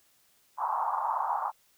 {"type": "band-pass noise", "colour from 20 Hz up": "pink", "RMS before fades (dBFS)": -30, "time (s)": [0.57, 1.52], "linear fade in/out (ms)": 50, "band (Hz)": [800, 1100], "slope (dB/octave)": 48, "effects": ["white hiss -66 dBFS RMS until 1.77 s"]}